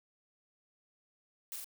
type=noise with echo; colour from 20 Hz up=blue; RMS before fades=-41 dBFS; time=1.52-1.56 s; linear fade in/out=0 ms; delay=42 ms; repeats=2; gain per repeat=-2 dB; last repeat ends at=1.644 s; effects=none